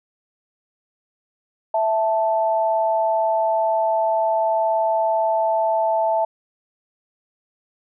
sine tone pair together, 658.5 / 879 Hz, E5 / A5, -2 / -2 cents, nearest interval perfect fourth, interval 500 cents, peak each -19 / -20 dBFS, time 1.74-6.25 s, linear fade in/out 5 ms, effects none

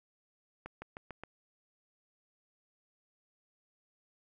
accelerating click train, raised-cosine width 0.5 ms, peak -28 dBFS, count 5, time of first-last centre 0.66-1.236 s, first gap 160 ms, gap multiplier 0.93, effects none

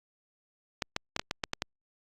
clicks, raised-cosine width 0.2 ms, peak -12 dBFS, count 8, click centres 0.822 / 0.964 / 1.164 / 1.195 / 1.311 / 1.438 / 1.534 / 1.621 s, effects Opus 48 kbps

